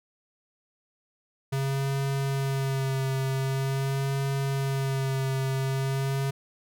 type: tone with vibrato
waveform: square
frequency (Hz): 135.5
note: C#3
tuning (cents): -39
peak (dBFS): -26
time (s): 1.52-6.31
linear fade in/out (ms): 10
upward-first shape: sine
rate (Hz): 0.45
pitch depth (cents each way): 24
effects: none